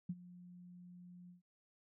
sine tone with ADSR envelope, 177.9 Hz, F3, 32 cents sharp, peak -35 dBFS, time 0.09-1.42 s, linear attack 7 ms, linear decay 44 ms, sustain -18 dB, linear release 130 ms, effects none

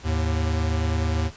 square tone pair together, 78.4 / 107.53 Hz, D#2 / A2, +14 / -39 cents, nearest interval perfect fourth, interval 547 cents, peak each -23 / -28 dBFS, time 0.03-1.31 s, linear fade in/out 50 ms, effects pink hiss -46 dBFS RMS until 1.36 s + resampled to 16000 Hz

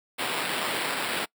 blue noise with sample-and-hold, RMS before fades -29 dBFS, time 0.18-1.26 s, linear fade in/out 20 ms, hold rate 6300 Hz, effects noise-tail reverb RT60 0.1 s tail -24 dB re dry + high-pass 200 Hz 12 dB/octave

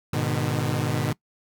sawtooth chord, G# minor, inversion none, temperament equal with one note detuned, 103.83 / 123.47 / 151.83 Hz, G#2 / B2 / D#3, 0 / 0 / -42 cents, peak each -25 / -23 / -23 dBFS, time 0.13-1.13 s, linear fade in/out 5 ms, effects noise-tail reverb RT60 0.1 s tail -22 dB re dry

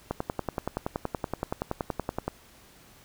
click train, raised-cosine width 1 ms, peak -14 dBFS, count 24, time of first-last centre 0.11-2.28 s, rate 10.6 Hz, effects pink hiss -55 dBFS RMS until 3.04 s

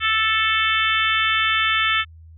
harmonic tone, 440 Hz, A4, in tune, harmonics 3 / 4 / 5 / 6 / 7 / 8, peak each -22 / -23 / -24 / -25 / -25 / -26 dBFS, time 0-2.05 s, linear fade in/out 50 ms, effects added 81 Hz sine -41 dBFS peak until 2.37 s

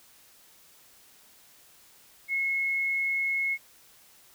sine tone, 2175 Hz, C#7, 33 cents flat, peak -25 dBFS, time 2.28-3.58 s, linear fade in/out 50 ms, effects white hiss -57 dBFS RMS until 4.34 s

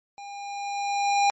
square tone with level ramp, 806 Hz, G5, 48 cents sharp, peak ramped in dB -39 to -18 dBFS, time 0.18-1.3 s, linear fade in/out 0 ms, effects MP3 32 kbps

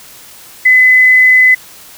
sine tone, 2018 Hz, B6, 37 cents sharp, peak -3 dBFS, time 0.65-1.55 s, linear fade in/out 10 ms, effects white hiss -36 dBFS RMS until 1.97 s

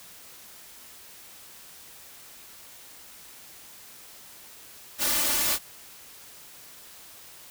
white noise with comb filter, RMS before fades -25 dBFS, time 4.98-5.59 s, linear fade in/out 50 ms, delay 3.4 ms, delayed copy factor +0.75, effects white hiss -48 dBFS RMS until 7.5 s

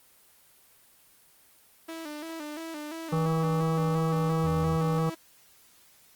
sawtooth tone with vibrato, 312.4 Hz, D#4, 7 cents sharp, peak -32 dBFS, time 1.88-5.15 s, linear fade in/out 10 ms, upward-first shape square, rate 2.9 Hz, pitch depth 78 cents each way
harmonic tone, 161.1 Hz, E3, 39 cents flat, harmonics 1 / 3 / 5 / 7 / 8, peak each -25 / -31 / -37 / -36 / -42 dBFS, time 3.12-5.1 s, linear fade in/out 10 ms
triangle tone, 82.41 Hz, E2, in tune, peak -32 dBFS, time 4.43-4.77 s, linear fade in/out 10 ms
effects white hiss -59 dBFS RMS until 6.15 s + Opus 24 kbps

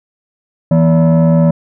sine tone with frequency modulation, 164.81 Hz, E3, in tune, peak -4 dBFS, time 0.71-1.51 s, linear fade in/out 5 ms, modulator 408 Hz, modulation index 0.77, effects tanh soft clip ceiling -5 dBFS

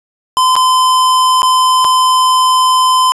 square tone with dropouts, 1025 Hz, C6, 36 cents flat, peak -8 dBFS, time 0.37-3.12 s, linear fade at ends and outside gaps 0 ms, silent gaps 0.555-0.564 / 1.42-1.43 / 1.845-1.849 s, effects resampled to 24000 Hz + 7-bit

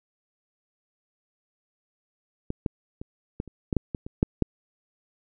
clicks, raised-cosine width 3 ms, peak -16 / -12 / -23 / -16 / -29 / -12 / -8 / -16 / -23 / -6 / -7 dBFS, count 11, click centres 2.504 / 2.662 / 3.015 / 3.401 / 3.477 / 3.728 / 3.767 / 3.948 / 4.065 / 4.229 / 4.423 s, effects none

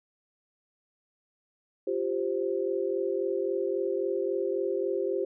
sine chord, F suspended second, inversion none, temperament just, 349.2 / 392.9 / 523.8 Hz, F4 / G4 / C5, 0 / +4 / +2 cents, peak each -32 / -29 / -32 dBFS, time 1.87-5.25 s, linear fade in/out 5 ms, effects none

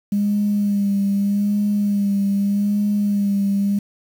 sine tone with vibrato, 202.5 Hz, G#3, 43 cents flat, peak -15 dBFS, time 0.12-3.79 s, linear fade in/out 5 ms, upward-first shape sine, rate 0.82 Hz, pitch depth 32 cents each way, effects tanh soft clip ceiling -11 dBFS + 7-bit

